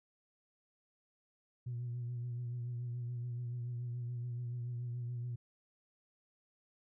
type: tone with vibrato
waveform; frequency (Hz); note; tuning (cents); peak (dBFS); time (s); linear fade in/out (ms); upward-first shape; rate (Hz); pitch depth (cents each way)
sine; 121; B2; -35; -36; 1.66-5.36; 10; triangle; 7; 42
effects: tanh soft clip ceiling -34 dBFS